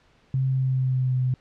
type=tone with pitch glide; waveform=sine; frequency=132.3 to 127.65 Hz; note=C3 to C3; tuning=+20 to -42 cents; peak=-20 dBFS; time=0.34-1.34 s; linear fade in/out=2 ms; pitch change=-62 cents; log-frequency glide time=0.45-1.2 s; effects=pink hiss -60 dBFS RMS until 1.4 s + low-pass 4000 Hz 12 dB/octave